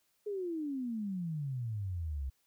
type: exponential sweep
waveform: sine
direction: down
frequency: 425.5 to 64.3 Hz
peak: -34 dBFS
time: 0.26-2.3 s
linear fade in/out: 10 ms
effects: white hiss -75 dBFS RMS until 2.46 s